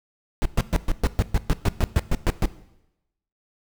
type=noise bursts; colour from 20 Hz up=brown; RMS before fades=-18 dBFS; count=14; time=0.42-2.456 s; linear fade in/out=0 ms; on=34 ms; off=120 ms; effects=noise-tail reverb RT60 0.9 s tail -17 dB re dry